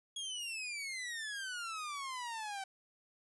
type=exponential sweep; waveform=sawtooth; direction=down; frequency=3331 to 763 Hz; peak=-36 dBFS; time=0.16-2.64 s; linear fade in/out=5 ms; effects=resampled to 24000 Hz